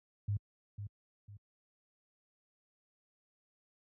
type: tone with echo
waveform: sine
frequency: 102.2 Hz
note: G#2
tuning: 27 cents flat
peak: -30 dBFS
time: 0.28-0.37 s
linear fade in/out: 5 ms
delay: 500 ms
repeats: 2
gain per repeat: -9 dB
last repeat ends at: 1.37 s
effects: high-pass 60 Hz 12 dB/octave